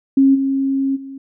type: tone with level steps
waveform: sine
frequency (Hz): 271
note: C#4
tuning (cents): -39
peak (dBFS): -8 / -15 / -29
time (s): 0.17-1.18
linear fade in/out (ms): 5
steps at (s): 0.34 / 0.95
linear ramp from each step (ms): 20
effects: none